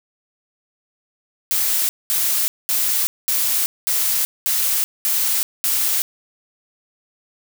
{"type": "noise bursts", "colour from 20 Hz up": "blue", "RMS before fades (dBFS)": -19, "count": 8, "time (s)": [1.51, 6.02], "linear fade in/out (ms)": 0, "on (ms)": 380, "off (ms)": 210, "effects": []}